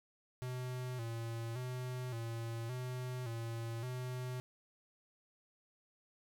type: tone with vibrato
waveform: square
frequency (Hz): 120.6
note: B2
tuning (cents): -41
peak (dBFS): -40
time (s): 0.42-4.4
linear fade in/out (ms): 0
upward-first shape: square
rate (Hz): 0.88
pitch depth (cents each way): 81
effects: 11-bit